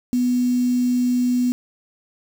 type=tone with quantisation; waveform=sine; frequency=247.3 Hz; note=B3; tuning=3 cents sharp; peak=-16 dBFS; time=0.13-1.52 s; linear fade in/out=0 ms; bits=6; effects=none